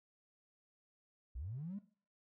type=linear sweep; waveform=triangle; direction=up; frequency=51.3 to 213.8 Hz; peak=-37 dBFS; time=1.35-1.79 s; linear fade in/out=10 ms; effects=noise-tail reverb RT60 0.4 s tail -19 dB re dry + tanh soft clip ceiling -39 dBFS